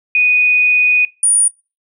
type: tone pair in turn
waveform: sine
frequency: 2481 / 9503 Hz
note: D#7 / D9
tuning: -6 / +19 cents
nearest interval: octave + major seventh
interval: 2325 cents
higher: second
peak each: -9 dBFS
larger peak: neither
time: 0.15-1.05 / 1.23-1.48 s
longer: first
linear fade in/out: 2 ms
effects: noise-tail reverb RT60 0.3 s tail -22 dB re dry